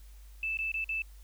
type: tone with dropouts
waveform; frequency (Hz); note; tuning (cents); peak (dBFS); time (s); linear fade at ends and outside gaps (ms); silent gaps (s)
sine; 2636; E7; -1; -30; 0.43-1.02; 2; 0.572-0.588 / 0.718-0.741 / 0.843-0.891
effects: added 50 Hz sine -48 dBFS peak until 1.23 s + white hiss -63 dBFS RMS until 1.23 s